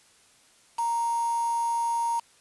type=tone with quantisation; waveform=sine; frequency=932.3 Hz; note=A#5; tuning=in tune; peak=-24 dBFS; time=0.78-2.2 s; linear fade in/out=10 ms; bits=6; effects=white hiss -59 dBFS RMS until 2.4 s + resampled to 24000 Hz